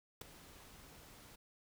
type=noise with ADSR envelope; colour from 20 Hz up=pink; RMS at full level=-41 dBFS; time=0.21-1.36 s; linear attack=5 ms; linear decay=7 ms; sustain=-17 dB; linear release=10 ms; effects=none